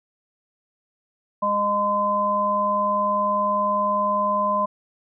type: harmonic tone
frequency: 205 Hz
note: G#3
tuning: 22 cents flat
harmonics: 1 / 3 / 5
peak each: -30 / -25 / -20 dBFS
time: 1.42-4.66 s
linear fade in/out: 10 ms
effects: none